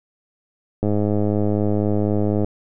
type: click train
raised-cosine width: 2 ms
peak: -8 dBFS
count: 169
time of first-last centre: 0.83-2.445 s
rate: 104 Hz
effects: none